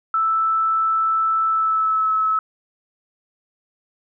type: tone with pitch glide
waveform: sine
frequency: 1318.5 to 1296.6 Hz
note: E6 to E6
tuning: 0 to -29 cents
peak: -16 dBFS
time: 0.14-2.39 s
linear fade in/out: 2 ms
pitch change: -29 cents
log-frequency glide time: 1.47-2.11 s
effects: none